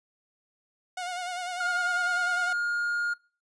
sawtooth tone with vibrato, 720 Hz, F#5, 47 cents flat, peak -28 dBFS, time 0.97-2.53 s, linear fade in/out 5 ms, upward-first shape sine, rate 10 Hz, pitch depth 48 cents each way
triangle tone, 1421 Hz, F6, 30 cents sharp, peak -24 dBFS, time 1.6-3.14 s, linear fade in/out 10 ms
effects noise-tail reverb RT60 0.4 s tail -25 dB re dry + resampled to 22050 Hz

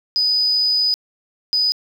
triangle tone bursts at uneven times, 4978 Hz, D#8, in tune, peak -11 dBFS, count 2, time 0.16-0.94 / 1.53-1.72 s, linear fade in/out 0 ms, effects tanh soft clip ceiling -13 dBFS + 7-bit

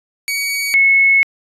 sawtooth / sine tone pair in turn, 2254 / 2192 Hz, C#7 / C#7, +28 / -20 cents, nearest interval unison, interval 48 cents, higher first, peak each -14 / -8 dBFS, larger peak second, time 0.28-0.74 / 0.74-1.23 s, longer second, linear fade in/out 0 ms, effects resampled to 32000 Hz

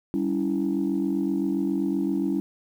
sine chord, C# diminished, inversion second, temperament equal with one note detuned, 196 / 282 / 329.6 Hz, G3 / C#4 / E4, 0 / +30 / 0 cents, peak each -27 / -25 / -26 dBFS, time 0.14-2.4 s, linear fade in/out 0 ms, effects tanh soft clip ceiling -16 dBFS + 9-bit

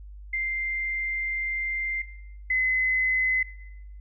sine tone pair in turn, 2093 / 2035 Hz, C7 / C7, 0 / -49 cents, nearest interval unison, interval 49 cents, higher first, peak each -25 / -21 dBFS, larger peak second, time 0.33-2.02 / 2.5-3.43 s, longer first, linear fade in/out 5 ms, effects noise-tail reverb RT60 0.9 s tail -17 dB re dry + added 50 Hz sine -40 dBFS peak until 4 s

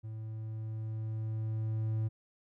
triangle tone with level ramp, 110 Hz, A2, in tune, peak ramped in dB -37 to -27 dBFS, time 0.03-2.09 s, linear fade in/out 20 ms, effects none

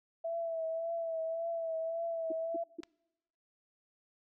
sine tone with vibrato, 659.3 Hz, E5, in tune, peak -33 dBFS, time 0.24-2.64 s, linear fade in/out 10 ms, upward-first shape triangle, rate 1.8 Hz, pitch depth 40 cents each way
sine tone bursts, 329.2 Hz, E4, 2 cents flat, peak -36 dBFS, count 3, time 2.3-2.806 s, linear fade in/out 5 ms, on 22 ms, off 220 ms
clicks, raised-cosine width 0.2 ms, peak -31 dBFS, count 2, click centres 2.833 / 2.836 s
effects noise-tail reverb RT60 1.0 s tail -26 dB re dry

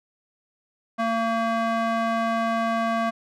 square tone with band-pass filter, 227.5 Hz, A#3, 42 cents flat, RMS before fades -24 dBFS, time 0.98-3.11 s, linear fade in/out 20 ms, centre 970 Hz, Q 1.2, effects none

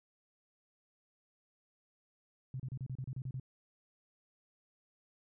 sine tone bursts, 130 Hz, C3, 11 cents flat, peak -37 dBFS, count 10, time 2.54-3.398 s, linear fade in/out 2 ms, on 57 ms, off 32 ms, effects none

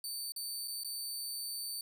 20% pulse tone with dropouts, 4567 Hz, D8, 49 cents flat, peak -32 dBFS, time 0.04-1.81 s, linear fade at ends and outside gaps 2 ms, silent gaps 0.321-0.362 / 0.676-0.68 / 0.835-0.846 s, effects none

